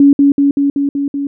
sine tone with echo, 281.6 Hz, C#4, 27 cents sharp, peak -3 dBFS, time 0-0.13 s, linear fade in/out 2 ms, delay 190 ms, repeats 6, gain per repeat -2 dB, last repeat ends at 1.27 s, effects none

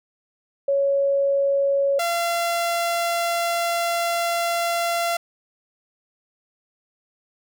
sine / sawtooth tone pair in turn, 556 / 684.2 Hz, C#5 / F5, +5 / -36 cents, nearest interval major third, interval 359 cents, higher second, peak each -17 dBFS, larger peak neither, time 0.68-1.99 / 1.99-5.17 s, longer second, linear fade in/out 5 ms, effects none

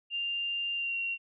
sine tone with pitch glide, 2793 to 2750 Hz, F7 to F7, -1 to -27 cents, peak -30 dBFS, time 0.1-1.18 s, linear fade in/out 50 ms, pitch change -26 cents, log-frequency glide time 0.74-0.96 s, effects none

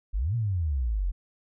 sine exponential two-way sweep, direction up then down, 41.28 to 121.8 to 41.28 Hz, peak -24 dBFS, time 0.13-1.12 s, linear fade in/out 20 ms, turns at 0.35 s, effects none

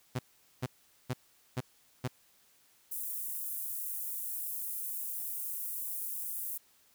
sawtooth tone bursts, 126.7 Hz, B2, 45 cents sharp, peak -27 dBFS, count 5, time 0.15-2.08 s, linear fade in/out 10 ms, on 42 ms, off 430 ms
pink high-pass noise, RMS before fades -38 dBFS, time 2.91-6.58 s, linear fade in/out 10 ms, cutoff 11000 Hz, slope 24 dB/octave
effects white hiss -66 dBFS RMS until 6.94 s

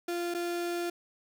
35% pulse tone with dropouts, 346.9 Hz, F4, 12 cents flat, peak -29 dBFS, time 0.08-0.9 s, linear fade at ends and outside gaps 5 ms, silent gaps 0.341-0.346 s, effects none

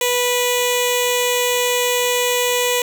10% pulse tone with notch filter, 491.1 Hz, B4, 10 cents flat, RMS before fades -18 dBFS, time 0.01-2.82 s, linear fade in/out 2 ms, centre 1400 Hz, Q 0.77, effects none

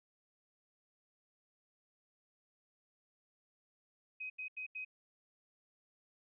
sine tone bursts, 2520 Hz, D#7, 21 cents sharp, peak -40 dBFS, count 4, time 4.2-4.849 s, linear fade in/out 10 ms, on 100 ms, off 83 ms, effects none

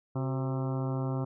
harmonic tone with a mistuned harmonic, 132.7 Hz, C3, 25 cents sharp, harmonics 1 / 2 / 3 / 4 / 5 / 6 / 7 / 8 / 9 / 10, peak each -30 / -36 / -40 / -42 / -44 / -46 / -47 / -48 / -49 / -50 dBFS, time 0.15-1.25 s, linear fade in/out 10 ms, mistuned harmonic 3, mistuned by -66 cents, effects none

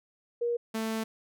sine / sawtooth tone pair in turn, 474.6 / 222 Hz, A#4 / A3, +31 / +16 cents, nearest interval octave + minor second, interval 1315 cents, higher first, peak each -26 dBFS, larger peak neither, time 0.41-0.57 / 0.74-1.04 s, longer second, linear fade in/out 10 ms, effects none

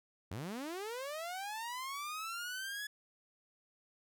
sawtooth linear sweep, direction up, 79.8 to 1708 Hz, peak -36 dBFS, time 0.31-2.87 s, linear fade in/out 5 ms, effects none

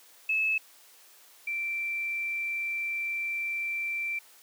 sine tone pair in turn, 2600 / 2346 Hz, E7 / D7, -24 / -2 cents, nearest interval major second, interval 178 cents, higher first, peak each -24 / -29 dBFS, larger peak first, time 0.29-0.58 / 1.47-4.19 s, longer second, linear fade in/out 5 ms, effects white hiss -56 dBFS RMS until 4.42 s + high-pass 400 Hz 12 dB/octave

